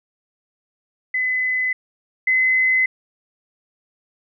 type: tone pair in turn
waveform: sine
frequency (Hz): 2018 / 2038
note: B6 / C7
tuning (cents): +37 / -46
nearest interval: unison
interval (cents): 17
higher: second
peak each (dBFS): -18 / -14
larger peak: second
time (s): 1.14-1.73 / 2.27-2.86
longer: neither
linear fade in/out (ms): 5
effects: none